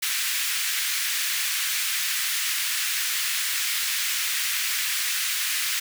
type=high-pass noise; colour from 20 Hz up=pink; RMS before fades=-26 dBFS; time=0.02-5.8 s; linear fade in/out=10 ms; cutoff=1700 Hz; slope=24 dB/octave; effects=none